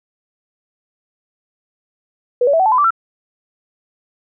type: tone with pitch steps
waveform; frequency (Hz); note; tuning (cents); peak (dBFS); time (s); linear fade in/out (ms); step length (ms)
sine; 490 / 566.1 / 654.1 / 755.7 / 873.1 / 1008.7 / 1165.4 / 1346.5; B4 / C#5 / E5 / F#5 / A5 / B5 / D6 / E6; -14 / +36 / -14 / +36 / -14 / +36 / -14 / +36; -10; 2.41-2.906; 5; 62
effects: none